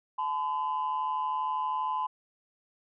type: tone pair together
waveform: sine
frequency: 862.5 / 1015 Hz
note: A5 / B5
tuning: -35 / +47 cents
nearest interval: minor third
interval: 282 cents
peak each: -32 / -28 dBFS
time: 0.18-2.07 s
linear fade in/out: 10 ms
effects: tanh soft clip ceiling -23 dBFS